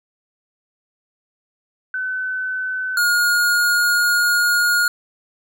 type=tone pair in turn; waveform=sine / square; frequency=1514 / 1431.6 Hz; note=F#6 / F6; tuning=+39 / +42 cents; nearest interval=minor second; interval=97 cents; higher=first; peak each=-21 / -15 dBFS; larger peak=second; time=1.94-2.97 / 2.97-4.88 s; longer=second; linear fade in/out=2 ms; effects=none